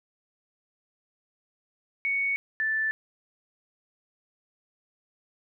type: tone pair in turn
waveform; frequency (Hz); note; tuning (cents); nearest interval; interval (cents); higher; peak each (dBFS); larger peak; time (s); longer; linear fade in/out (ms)
sine; 2225 / 1759.4; C#7 / A6; +6 / -1; major third; 407; first; -24; neither; 2.05-2.36 / 2.6-2.91; neither; 0
effects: none